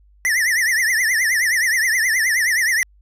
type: tone with vibrato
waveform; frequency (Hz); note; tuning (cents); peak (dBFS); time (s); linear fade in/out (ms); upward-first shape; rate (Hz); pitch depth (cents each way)
square; 1900; A#6; +33; -16; 0.25-2.83; 0; triangle; 9.5; 190
effects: added 50 Hz sine -49 dBFS peak until 3.01 s + resampled to 32000 Hz